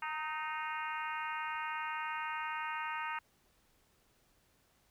harmonic tone with a mistuned harmonic, 308.6 Hz, D#4, 14 cents flat, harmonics 3 / 4 / 5 / 6 / 7 / 8 / 9, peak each -40 / -42 / -44 / -46 / -47 / -48 / -49 dBFS, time 0.02-3.19 s, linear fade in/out 5 ms, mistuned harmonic 4, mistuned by +33 cents, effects pink hiss -71 dBFS RMS until 4.9 s

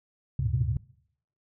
sine tone cluster, 73.7 / 100.7 / 113.7 / 126.8 / 131.9 Hz, D2 / G2 / A#2 / B2 / C3, +7 / +47 / -43 / +46 / +14 cents, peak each -30 dBFS, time 0.39-0.77 s, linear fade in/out 5 ms, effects noise-tail reverb RT60 0.7 s tail -23 dB re dry + tanh soft clip ceiling -14 dBFS

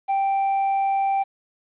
triangle tone, 784 Hz, G5, in tune, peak -17 dBFS, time 0.08-1.24 s, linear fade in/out 20 ms, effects resampled to 8000 Hz + 9-bit

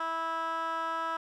15% pulse tone with band-pass filter, 327.5 Hz, E4, 11 cents flat, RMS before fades -33 dBFS, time 0-1.17 s, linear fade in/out 5 ms, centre 1300 Hz, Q 2.4, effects none

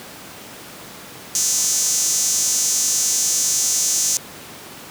sawtooth tone with high-pass filter, 250 Hz, B3, 21 cents sharp, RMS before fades -19 dBFS, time 1.35-4.17 s, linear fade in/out 0 ms, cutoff 6500 Hz, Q 4.9, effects pink hiss -37 dBFS RMS until 4.9 s + high-pass 150 Hz 12 dB/octave

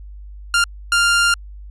sawtooth tone bursts at uneven times, 1396.9 Hz, F6, in tune, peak -9 dBFS, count 2, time 0.54-0.64 / 0.92-1.34 s, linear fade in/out 2 ms, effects added 50 Hz sine -33 dBFS peak until 1.7 s + resampled to 24000 Hz

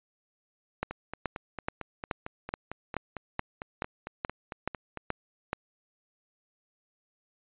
two click trains, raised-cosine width 0.5 ms, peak -21 / -14 dBFS, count 19 / 12, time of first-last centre 0.91-4.973 / 0.83-5.531 s, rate 4.43 / 2.34 Hz, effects resampled to 8000 Hz

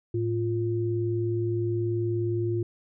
sine tone pair together, 109.9 / 348.9 Hz, A2 / F4, -2 / -2 cents, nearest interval octave + minor sixth, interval 2000 cents, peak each -27 dBFS, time 0.14-2.63 s, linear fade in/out 5 ms, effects none

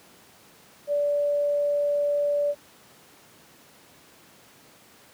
sine tone, 580 Hz, D5, 22 cents flat, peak -21 dBFS, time 0.87-2.55 s, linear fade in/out 50 ms, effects pink hiss -53 dBFS RMS until 5.13 s + high-pass 150 Hz 12 dB/octave

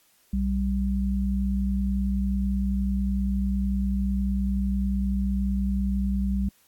sine tone pair together, 61.74 / 196 Hz, B1 / G3, 0 / 0 cents, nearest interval octave + minor sixth, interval 2000 cents, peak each -25 dBFS, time 0.33-6.49 s, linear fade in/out 5 ms, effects white hiss -62 dBFS RMS until 6.67 s + AAC 64 kbps

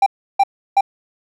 triangle tone bursts, 790 Hz, G5, 13 cents sharp, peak -7 dBFS, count 3, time 0.02-0.809 s, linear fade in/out 5 ms, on 43 ms, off 330 ms, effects none

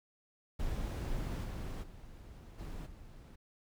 brown noise with level steps, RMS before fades -37 / -40 / -51 / -43 / -52 dBFS, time 0.59-3.36 s, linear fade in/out 10 ms, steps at 1.43 / 1.82 / 2.58 / 2.85 s, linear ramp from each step 20 ms, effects none

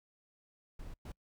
brown noise bursts at uneven times, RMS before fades -45 dBFS, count 2, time 0.79-0.94 / 1.05-1.12 s, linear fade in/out 5 ms, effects noise-tail reverb RT60 0.1 s tail -26 dB re dry

